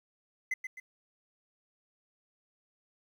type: tone with echo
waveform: triangle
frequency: 2039 Hz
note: C7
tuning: 45 cents flat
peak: -27 dBFS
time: 0.51-0.54 s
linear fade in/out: 5 ms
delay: 130 ms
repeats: 2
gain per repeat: -7 dB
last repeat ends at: 0.8 s
effects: 11-bit